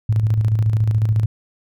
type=tone with tremolo; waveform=sine; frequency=108.6 Hz; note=A2; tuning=22 cents flat; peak=-12 dBFS; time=0.09-1.26 s; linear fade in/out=5 ms; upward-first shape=square; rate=14 Hz; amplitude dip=45%; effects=none